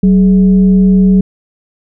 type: tone with frequency modulation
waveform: sine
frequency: 189.1 Hz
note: F#3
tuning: 38 cents sharp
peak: -4 dBFS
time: 0.03-1.21 s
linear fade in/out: 5 ms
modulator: 231 Hz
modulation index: 0.36
effects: none